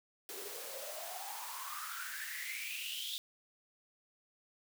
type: noise with high-pass filter sweep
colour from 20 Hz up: white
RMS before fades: -43 dBFS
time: 0.29-3.18 s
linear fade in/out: 0 ms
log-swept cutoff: 370 to 3600 Hz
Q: 9.5
effects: none